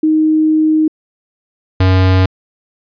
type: tone pair in turn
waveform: sine / square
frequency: 312 / 93.48 Hz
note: D#4 / F#2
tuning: +5 / +18 cents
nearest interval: octave + major sixth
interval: 2087 cents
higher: first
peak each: -8 dBFS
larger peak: neither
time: 0.03-0.88 / 1.8-2.26 s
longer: first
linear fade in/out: 5 ms
effects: resampled to 11025 Hz